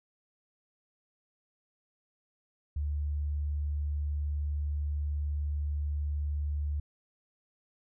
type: tone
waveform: sine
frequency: 73.42 Hz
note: D2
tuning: in tune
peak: -29 dBFS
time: 2.76-6.8 s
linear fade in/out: 5 ms
effects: none